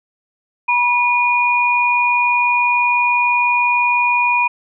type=tone pair together; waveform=sine; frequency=970 / 2444 Hz; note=B5 / D#7; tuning=-31 / -32 cents; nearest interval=octave + major third; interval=1599 cents; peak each=-15 dBFS; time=0.68-4.48 s; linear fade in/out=10 ms; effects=none